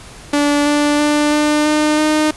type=tone with pitch steps; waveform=sawtooth; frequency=290.2 / 293.4 / 296.6 / 299.9 / 303.2 / 306.6 Hz; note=D4 / D4 / D4 / D4 / D#4 / D#4; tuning=-21 / -2 / +17 / +36 / -45 / -25 cents; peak=-8 dBFS; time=0.33-2.31 s; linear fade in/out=5 ms; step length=330 ms; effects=pink hiss -37 dBFS RMS until 2.36 s + resampled to 24000 Hz